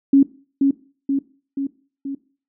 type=tone with echo; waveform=sine; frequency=275.7 Hz; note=C#4; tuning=9 cents flat; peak=-8 dBFS; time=0.13-0.23 s; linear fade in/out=5 ms; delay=480 ms; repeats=4; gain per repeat=-4 dB; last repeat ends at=2.15 s; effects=noise-tail reverb RT60 0.4 s tail -18 dB re dry